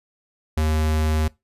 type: tone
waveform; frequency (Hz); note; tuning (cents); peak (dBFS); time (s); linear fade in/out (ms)
square; 77.78; D#2; 0; -19; 0.57-1.28; 5
effects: noise-tail reverb RT60 0.2 s tail -21 dB re dry + resampled to 32000 Hz